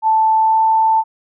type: tone with pitch glide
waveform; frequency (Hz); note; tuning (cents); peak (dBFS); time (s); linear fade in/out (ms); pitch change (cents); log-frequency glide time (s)
sine; 880 to 886.1; A5 to A5; 0 to +12; -10; 0.02-1.04; 50; +12; 0.36-0.61
effects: none